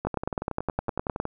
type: two click trains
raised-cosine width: 1 ms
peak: -16 / -12 dBFS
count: 14 / 12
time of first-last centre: 0.05-1.254 / 0.07-1.201 s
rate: 10.8 / 9.73 Hz
effects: none